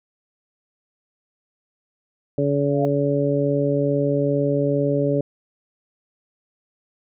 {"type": "harmonic tone", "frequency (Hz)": 142.3, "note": "C#3", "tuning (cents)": 46, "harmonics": [1, 2, 3, 4], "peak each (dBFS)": [-23, -23, -23, -23], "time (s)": [2.38, 5.21], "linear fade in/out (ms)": 2}
{"type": "tone with exponential growth", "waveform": "sine", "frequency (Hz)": 688, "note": "F5", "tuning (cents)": -26, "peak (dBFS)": -20, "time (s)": [2.58, 2.85], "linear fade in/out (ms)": 0, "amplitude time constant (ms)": 57}
{"effects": []}